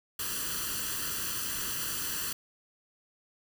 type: noise with comb filter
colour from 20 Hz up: white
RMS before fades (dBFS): -34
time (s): 0.19-2.33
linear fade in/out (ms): 5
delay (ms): 0.67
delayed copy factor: +0.8
effects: none